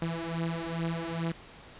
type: beating tone pair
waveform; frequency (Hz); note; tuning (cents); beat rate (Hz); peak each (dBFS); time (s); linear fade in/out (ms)
sawtooth; 164.81 / 167.21; E3 / E3; 0 / +25; 2.4; -30; 0.02-1.32; 2
effects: pink hiss -50 dBFS RMS until 1.79 s + resampled to 8000 Hz